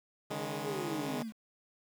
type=chord; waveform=10% pulse; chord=C# suspended second; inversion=none; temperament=equal with one note detuned; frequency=141.18 / 155.56 / 207.7 Hz; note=C#3 / D#3 / G#3; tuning=+32 / 0 / 0 cents; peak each=-32 dBFS; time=0.3-1.23 s; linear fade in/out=10 ms
type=exponential sweep; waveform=sine; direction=down; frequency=437.9 to 209.3 Hz; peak=-37 dBFS; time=0.64-1.33 s; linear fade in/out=50 ms
effects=9-bit